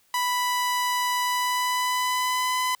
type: tone with pitch glide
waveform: sawtooth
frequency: 989 to 1008.6 Hz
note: B5 to B5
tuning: +2 to +36 cents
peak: -19 dBFS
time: 0.14-2.75 s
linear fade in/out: 2 ms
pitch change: +34 cents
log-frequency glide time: 1.23-2.58 s
effects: white hiss -63 dBFS RMS until 2.8 s